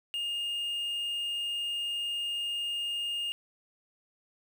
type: tone with quantisation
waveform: triangle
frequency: 2833 Hz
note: F7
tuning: 24 cents sharp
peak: -29 dBFS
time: 0.14-3.32 s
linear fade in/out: 0 ms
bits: 9
effects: none